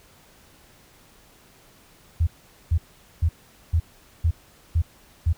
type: tone bursts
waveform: sine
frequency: 82.41 Hz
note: E2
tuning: in tune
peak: -16 dBFS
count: 7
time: 2.2-5.33 s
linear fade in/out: 10 ms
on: 70 ms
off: 440 ms
effects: pink hiss -54 dBFS RMS until 5.37 s